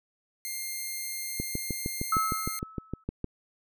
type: tone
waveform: 5% pulse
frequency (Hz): 2112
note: C7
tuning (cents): +16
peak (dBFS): -23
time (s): 0.45-2.59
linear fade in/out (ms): 0
type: click train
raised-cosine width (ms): 3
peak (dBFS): -18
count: 13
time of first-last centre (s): 1.4-3.243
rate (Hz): 6.51
type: tone with exponential decay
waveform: sine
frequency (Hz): 1300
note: E6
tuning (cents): -24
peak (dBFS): -21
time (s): 2.12-3.04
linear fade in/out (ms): 5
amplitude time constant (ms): 200
effects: none